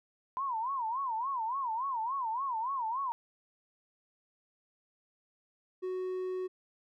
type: tone with vibrato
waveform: sine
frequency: 988 Hz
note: B5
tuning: in tune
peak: -31 dBFS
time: 0.37-3.12 s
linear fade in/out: 0 ms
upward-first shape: sine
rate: 3.5 Hz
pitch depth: 210 cents each way
type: tone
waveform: triangle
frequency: 370 Hz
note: F#4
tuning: in tune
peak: -31 dBFS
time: 5.82-6.48 s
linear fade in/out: 20 ms
effects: none